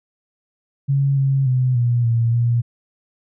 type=tone with pitch steps; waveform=sine; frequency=138.5 / 136 / 127.5 / 120.3 / 116.1 / 118.7 Hz; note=C#3 / C#3 / C3 / B2 / A#2 / A#2; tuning=-1 / -33 / -44 / -45 / -7 / +32 cents; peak=-14 dBFS; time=0.88-2.62 s; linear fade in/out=20 ms; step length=290 ms; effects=none